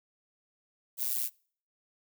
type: noise with amplitude modulation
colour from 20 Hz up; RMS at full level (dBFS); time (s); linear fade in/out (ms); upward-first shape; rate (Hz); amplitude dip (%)
violet; -28; 0.97-1.3; 50; sine; 122; 85
effects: noise-tail reverb RT60 0.5 s tail -26 dB re dry